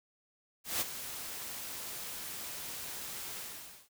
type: noise with ADSR envelope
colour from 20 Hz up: white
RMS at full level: -31 dBFS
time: 0.64-3.89 s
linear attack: 170 ms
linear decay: 24 ms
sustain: -11 dB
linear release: 520 ms
effects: none